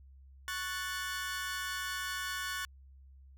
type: chord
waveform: sawtooth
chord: F# minor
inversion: second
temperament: equal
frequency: 1108.7 / 1480 / 1760 Hz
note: C#6 / F#6 / A6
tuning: 0 / 0 / 0 cents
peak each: -38 / -35 / -37 dBFS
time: 0.48-2.65 s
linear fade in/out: 0 ms
effects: added 67 Hz sine -53 dBFS peak until 3.37 s